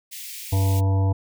white high-pass noise, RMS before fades -36 dBFS, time 0.11-0.81 s, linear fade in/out 20 ms, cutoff 2000 Hz, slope 48 dB/octave
harmonic tone, 96.7 Hz, G2, 23 cents flat, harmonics 1 / 3 / 5 / 7 / 9 / 10, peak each -17 / -31 / -34 / -35 / -36 / -40 dBFS, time 0.52-1.13 s, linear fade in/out 10 ms
effects none

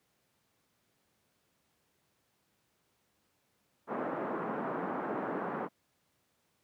pink band-pass noise, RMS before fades -36 dBFS, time 3.87-5.69 s, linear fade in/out 50 ms, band 200 to 1400 Hz, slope 24 dB/octave, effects pink hiss -75 dBFS RMS until 6.63 s + high-pass 100 Hz 12 dB/octave

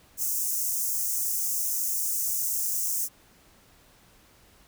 white high-pass noise, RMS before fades -28 dBFS, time 0.17-3.09 s, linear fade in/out 50 ms, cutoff 5800 Hz, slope 48 dB/octave, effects pink hiss -58 dBFS RMS until 4.67 s

